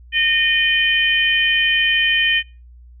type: harmonic tone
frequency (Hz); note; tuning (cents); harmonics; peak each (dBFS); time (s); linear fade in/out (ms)
613; D#5; -26; 3 / 4 / 5; -18 / -18 / -18; 0.12-2.43; 50
effects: noise-tail reverb RT60 0.3 s tail -22 dB re dry + added 60 Hz sine -40 dBFS peak until 3 s